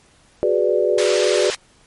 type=chord; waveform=sine; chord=G# half-diminished seventh; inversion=third; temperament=equal; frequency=370 / 415.3 / 493.9 / 587.3 Hz; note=F#4 / G#4 / B4 / D5; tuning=0 / 0 / 0 / 0 cents; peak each=-20 dBFS; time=0.43-1.5 s; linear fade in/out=0 ms
type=band-pass noise; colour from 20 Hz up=white; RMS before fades=-26 dBFS; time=0.98-1.55 s; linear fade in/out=2 ms; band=800 to 4900 Hz; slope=12 dB/octave
effects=pink hiss -54 dBFS RMS until 1.86 s + MP3 48 kbps